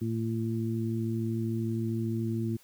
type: harmonic tone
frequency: 113.1 Hz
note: A2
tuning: 48 cents sharp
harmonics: 1 / 2 / 3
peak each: -31 / -32 / -35 dBFS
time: 0.01-2.57 s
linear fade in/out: 10 ms
effects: white hiss -60 dBFS RMS until 2.63 s